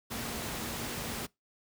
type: tone in noise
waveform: sine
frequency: 231.4 Hz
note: A#3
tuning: 13 cents flat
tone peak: -45 dBFS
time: 0.1-1.27 s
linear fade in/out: 20 ms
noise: pink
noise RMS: -37 dBFS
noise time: 0.1-1.27 s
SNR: -11 dB
effects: noise-tail reverb RT60 0.2 s tail -24 dB re dry + high-pass 60 Hz 12 dB/octave